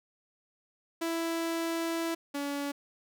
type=tone pair in turn; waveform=sawtooth; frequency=331.3 / 284.2 Hz; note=E4 / C#4; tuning=+9 / +43 cents; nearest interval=minor third; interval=266 cents; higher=first; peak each=-26 / -28 dBFS; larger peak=first; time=1.01-2.15 / 2.34-2.72 s; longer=first; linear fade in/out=10 ms; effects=none